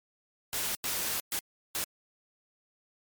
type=noise bursts at uneven times; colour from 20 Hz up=white; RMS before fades=-32 dBFS; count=4; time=0.53-0.75 / 0.84-1.2 / 1.32-1.39 / 1.75-1.84 s; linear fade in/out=0 ms; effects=MP3 96 kbps